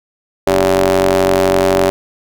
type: ring-modulated tone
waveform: sawtooth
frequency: 91.8 Hz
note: F#2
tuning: 13 cents flat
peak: -3 dBFS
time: 0.47-1.9 s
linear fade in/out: 0 ms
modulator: 483 Hz
effects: none